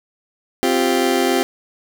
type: chord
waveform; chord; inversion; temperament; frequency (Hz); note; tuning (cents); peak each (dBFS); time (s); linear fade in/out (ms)
30% pulse; C suspended fourth; none; just; 261.6 / 348.8 / 392.4; C4 / F4 / G4; 0 / -2 / +2; -17; 0.63-1.43; 0
effects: none